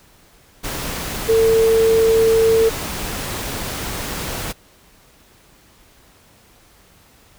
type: tone in noise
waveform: sine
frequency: 450 Hz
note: A4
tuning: 39 cents sharp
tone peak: -11 dBFS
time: 1.28-2.7 s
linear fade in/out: 20 ms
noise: pink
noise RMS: -26 dBFS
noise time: 0.63-4.53 s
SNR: +12 dB
effects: pink hiss -51 dBFS RMS until 7.38 s